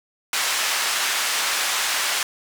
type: band-pass noise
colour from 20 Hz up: pink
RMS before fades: -23 dBFS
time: 0.33-2.23 s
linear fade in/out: 2 ms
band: 1200 to 10000 Hz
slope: 12 dB/octave
effects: none